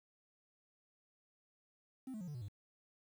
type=tone with pitch steps; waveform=triangle; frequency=261.6 / 216.2 / 178.68 / 147.67 / 122.04 / 100.86 Hz; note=C4 / A3 / F3 / D3 / B2 / G2; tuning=0 / -30 / +40 / +10 / -20 / +50 cents; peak=-40 dBFS; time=2.07-2.484 s; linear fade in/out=5 ms; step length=69 ms; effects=tanh soft clip ceiling -36 dBFS + 11-bit